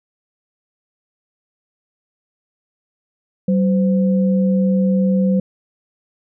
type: tone pair together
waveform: sine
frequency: 190 / 512.8 Hz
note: F#3 / C5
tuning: +46 / -35 cents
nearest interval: octave + perfect fourth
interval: 1719 cents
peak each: -13 / -22 dBFS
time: 3.48-5.4 s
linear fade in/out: 5 ms
effects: none